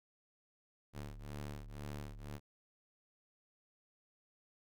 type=ring-modulated tone; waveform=sawtooth; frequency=73.42 Hz; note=D2; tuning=in tune; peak=-37 dBFS; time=0.93-2.4 s; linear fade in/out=50 ms; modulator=35.7 Hz; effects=none